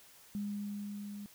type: tone with level ramp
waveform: sine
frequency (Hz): 204.5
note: G#3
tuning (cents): -26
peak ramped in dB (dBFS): -34 to -42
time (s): 0.35-1.26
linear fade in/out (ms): 0
effects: white hiss -59 dBFS RMS until 1.34 s